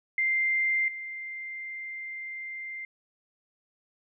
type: tone with level steps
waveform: sine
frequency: 2093 Hz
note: C7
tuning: in tune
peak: -23 / -35 dBFS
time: 0.18-2.85 s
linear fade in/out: 2 ms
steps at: 0.88 s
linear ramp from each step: 2 ms
effects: none